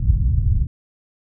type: low-pass noise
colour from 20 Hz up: white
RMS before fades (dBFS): -17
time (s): 0-0.67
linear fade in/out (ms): 5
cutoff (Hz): 110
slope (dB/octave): 24
effects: none